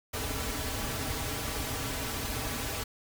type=noise with comb filter; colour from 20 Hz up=pink; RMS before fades=-34 dBFS; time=0.13-2.84 s; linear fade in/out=10 ms; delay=5.6 ms; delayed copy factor=-0.85; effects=none